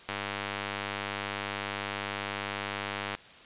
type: click train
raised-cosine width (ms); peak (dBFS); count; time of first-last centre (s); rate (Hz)
0.3; -16; 307; 0.09-3.15; 100
effects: white hiss -51 dBFS RMS until 3.45 s + resampled to 8000 Hz